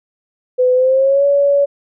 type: tone with pitch glide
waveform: sine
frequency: 504 to 565.7 Hz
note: B4 to C#5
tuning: +35 to +35 cents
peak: -9 dBFS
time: 0.58-1.66 s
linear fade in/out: 20 ms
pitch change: +200 cents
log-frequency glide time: 0.74-1.25 s
effects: none